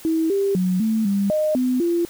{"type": "tone with pitch steps", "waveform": "sine", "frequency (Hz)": [322.7, 395.7, 183.5, 220.7, 199.1, 615, 252.9, 342.6], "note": ["E4", "G4", "F#3", "A3", "G3", "D#5", "B3", "F4"], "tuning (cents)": [-37, 16, -14, 5, 27, -20, 41, -33], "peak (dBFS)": -17, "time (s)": [0.05, 2.05], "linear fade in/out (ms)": 0, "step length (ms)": 250, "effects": ["white hiss -43 dBFS RMS until 2.09 s"]}